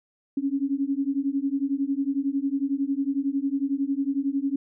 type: beating tone pair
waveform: sine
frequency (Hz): 271.1 / 282.1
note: C#4 / C#4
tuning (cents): -38 / +30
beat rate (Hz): 11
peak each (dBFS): -26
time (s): 0.37-4.56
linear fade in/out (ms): 5
effects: none